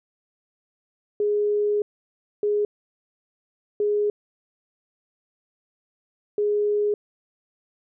sine tone bursts at uneven times, 415.3 Hz, G#4, in tune, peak -19 dBFS, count 4, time 1.2-1.82 / 2.43-2.65 / 3.8-4.1 / 6.38-6.94 s, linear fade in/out 2 ms, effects none

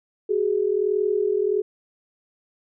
sine tone pair together, 378.6 / 420 Hz, F#4 / G#4, +40 / +19 cents, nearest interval major second, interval 179 cents, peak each -23 / -21 dBFS, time 0.29-1.62 s, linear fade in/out 10 ms, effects none

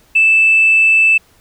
sine tone, 2637 Hz, E7, in tune, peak -6 dBFS, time 0.15-1.18 s, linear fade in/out 10 ms, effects tanh soft clip ceiling -2 dBFS + pink hiss -51 dBFS RMS until 1.4 s

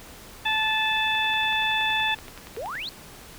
harmonic tone, 873 Hz, A5, 14 cents flat, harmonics 1 / 2 / 3 / 4, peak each -27 / -27 / -27 / -27 dBFS, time 0.45-2.15 s, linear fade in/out 10 ms
click train, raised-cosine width 0.3 ms, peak -24 dBFS, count 18, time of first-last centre 1.15-2.754 s, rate 10.6 Hz
sine exponential sweep, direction up, 412 to 4473 Hz, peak -30 dBFS, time 2.57-2.89 s, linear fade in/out 0 ms
effects pink hiss -45 dBFS RMS until 3.38 s

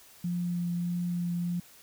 sine tone with vibrato, 174.61 Hz, F3, in tune, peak -28 dBFS, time 0.24-1.6 s, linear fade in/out 5 ms, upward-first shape triangle, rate 1.6 Hz, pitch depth 13 cents each way, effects white hiss -55 dBFS RMS until 1.82 s

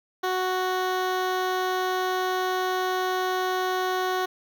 15% pulse tone with notch filter, 370 Hz, F#4, in tune, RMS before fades -26 dBFS, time 0.23-4.26 s, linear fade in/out 10 ms, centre 9000 Hz, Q 0.68, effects none

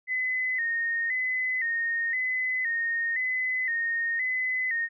sine tone with vibrato, 1933 Hz, B6, 38 cents flat, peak -25 dBFS, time 0.07-4.89 s, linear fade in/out 50 ms, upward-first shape square, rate 0.97 Hz, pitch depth 77 cents each way, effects none

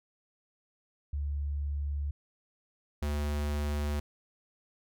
sine / square tone pair in turn, 71.9 / 73.54 Hz, D2 / D2, -36 / +3 cents, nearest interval unison, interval 39 cents, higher second, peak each -30 / -30 dBFS, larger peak neither, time 1.13-2.11 / 3.02-4 s, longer neither, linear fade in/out 5 ms, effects none

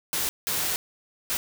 white noise bursts at uneven times, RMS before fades -27 dBFS, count 3, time 0.13-0.29 / 0.47-0.76 / 1.3-1.37 s, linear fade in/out 0 ms, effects none

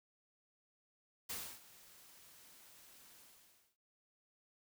white noise with ADSR envelope, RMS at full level -42 dBFS, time 1.29-3.77 s, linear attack 10 ms, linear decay 290 ms, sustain -19 dB, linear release 590 ms, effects none

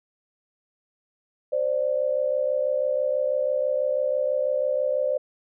sine tone pair together, 523.3 / 589.4 Hz, C5 / D5, 0 / +6 cents, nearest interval major second, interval 206 cents, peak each -24 dBFS, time 1.52-5.18 s, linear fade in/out 10 ms, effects none

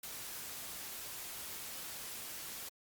white noise, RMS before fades -45 dBFS, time 0.03-2.69 s, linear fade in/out 5 ms, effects Opus 48 kbps

